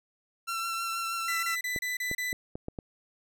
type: tone with vibrato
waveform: sawtooth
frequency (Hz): 1352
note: E6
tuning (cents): +43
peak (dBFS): -27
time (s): 0.47-1.56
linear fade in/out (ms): 20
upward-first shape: triangle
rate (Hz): 6.3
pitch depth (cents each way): 20
type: tone bursts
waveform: 40% pulse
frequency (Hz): 1994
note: B6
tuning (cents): +16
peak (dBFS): -29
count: 6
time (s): 1.28-2.33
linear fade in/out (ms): 5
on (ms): 150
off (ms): 30
type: clicks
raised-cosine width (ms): 2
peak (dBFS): -23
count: 6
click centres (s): 1.762 / 2.114 / 2.329 / 2.555 / 2.684 / 2.788
effects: none